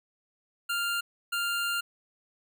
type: tone bursts at uneven times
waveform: 25% pulse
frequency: 1396.9 Hz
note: F6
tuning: in tune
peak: -24 dBFS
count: 2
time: 0.69-1.01 / 1.32-1.81 s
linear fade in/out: 10 ms
effects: none